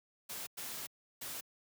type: noise bursts at uneven times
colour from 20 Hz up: white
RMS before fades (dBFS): -43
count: 3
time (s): 0.29-0.47 / 0.57-0.87 / 1.21-1.41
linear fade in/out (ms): 10
effects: high-pass 80 Hz 12 dB/octave